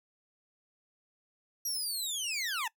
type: linear sweep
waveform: 20% pulse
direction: down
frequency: 5770 to 840 Hz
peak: -27 dBFS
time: 1.65-2.68 s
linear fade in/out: 5 ms
effects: noise-tail reverb RT60 0.1 s tail -22 dB re dry

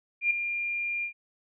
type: tone with ADSR envelope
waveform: sine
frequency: 2400 Hz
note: D7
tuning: 37 cents sharp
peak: -19 dBFS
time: 0.21-1.13 s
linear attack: 97 ms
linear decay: 4 ms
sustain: -9 dB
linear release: 94 ms
effects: none

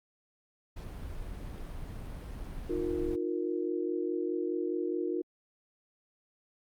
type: noise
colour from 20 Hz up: brown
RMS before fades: -40 dBFS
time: 0.76-3.16 s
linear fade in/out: 10 ms
type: chord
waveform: sine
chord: Eb suspended second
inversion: none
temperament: equal with one note detuned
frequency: 311.1 / 355.9 / 466.2 Hz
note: Eb4 / F4 / Bb4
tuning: 0 / +33 / 0 cents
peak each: -35 / -32 / -37 dBFS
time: 2.69-5.22 s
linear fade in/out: 10 ms
effects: Opus 48 kbps

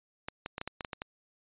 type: clicks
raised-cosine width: 0.3 ms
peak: -20 dBFS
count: 9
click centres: 0.285 / 0.461 / 0.581 / 0.614 / 0.676 / 0.808 / 0.848 / 0.932 / 1.019 s
effects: resampled to 8000 Hz

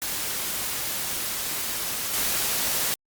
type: noise with level steps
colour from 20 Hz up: white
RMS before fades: -29 / -25 dBFS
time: 0.02-2.94 s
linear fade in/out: 0 ms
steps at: 2.13 s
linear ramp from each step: 10 ms
effects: Opus 48 kbps

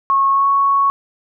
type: tone with pitch glide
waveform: sine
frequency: 1094 to 1109.3 Hz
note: C#6 to C#6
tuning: -23 to +1 cents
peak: -11 dBFS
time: 0.1-0.9 s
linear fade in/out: 0 ms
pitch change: +24 cents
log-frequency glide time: 0.3-0.47 s
effects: none

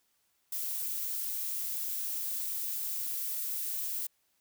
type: noise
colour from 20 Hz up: violet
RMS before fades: -35 dBFS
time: 0.52-4.07 s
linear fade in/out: 5 ms
effects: white hiss -74 dBFS RMS until 4.4 s

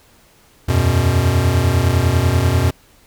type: chord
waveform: square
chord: E suspended second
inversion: none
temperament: equal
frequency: 82.41 / 92.5 / 123.47 Hz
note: E2 / F#2 / B2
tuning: 0 / 0 / 0 cents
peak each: -19 / -17 / -18 dBFS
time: 0.68-2.71 s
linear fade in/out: 10 ms
effects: pink hiss -51 dBFS RMS until 3.06 s

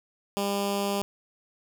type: tone with notch filter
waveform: 10% pulse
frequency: 200 Hz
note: G3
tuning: 35 cents sharp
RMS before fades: -28 dBFS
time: 0.37-1.02 s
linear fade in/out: 0 ms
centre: 1500 Hz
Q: 1.5
effects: none

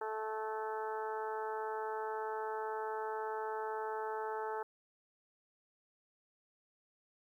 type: harmonic tone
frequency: 218.1 Hz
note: A3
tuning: 15 cents flat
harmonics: 2 / 3 / 4 / 5 / 6 / 7 / 8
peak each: -40 / -50 / -40 / -50 / -47 / -50 / -55 dBFS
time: 0.01-4.63 s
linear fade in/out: 5 ms
effects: 12-bit

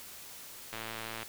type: click train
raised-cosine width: 0.3 ms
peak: -23 dBFS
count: 57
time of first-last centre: 0.73-1.23 s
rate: 112 Hz
effects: white hiss -48 dBFS RMS until 1.28 s

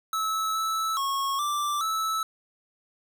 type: tone with pitch steps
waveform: square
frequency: 1302 / 1311 / 1096 / 1175 / 1309 Hz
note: E6 / E6 / C#6 / D6 / E6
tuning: -22 / -10 / -20 / +1 / -13 cents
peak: -26 dBFS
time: 0.13-2.23 s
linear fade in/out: 2 ms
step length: 420 ms
effects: 10-bit

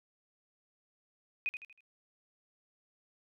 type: tone with echo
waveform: sine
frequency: 2494 Hz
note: D#7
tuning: 3 cents sharp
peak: -30 dBFS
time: 1.46-1.49 s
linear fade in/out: 0 ms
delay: 79 ms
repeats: 4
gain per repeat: -8 dB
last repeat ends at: 1.806 s
effects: none

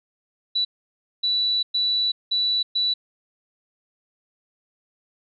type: tone bursts at uneven times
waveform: sine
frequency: 3951 Hz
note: B7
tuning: in tune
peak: -19 dBFS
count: 5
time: 0.55-0.65 / 1.23-1.63 / 1.74-2.12 / 2.31-2.63 / 2.75-2.94 s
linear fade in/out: 10 ms
effects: none

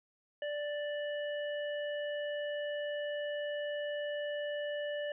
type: harmonic tone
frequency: 587.3 Hz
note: D5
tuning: in tune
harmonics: 1 / 3 / 5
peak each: -35 / -43 / -47 dBFS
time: 0.42-5.12 s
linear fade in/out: 2 ms
effects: none

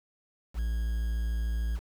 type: tone with quantisation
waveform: triangle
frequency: 56.7 Hz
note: A#1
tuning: 47 cents flat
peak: -25 dBFS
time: 0.54-1.8 s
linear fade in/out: 50 ms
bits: 8
effects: none

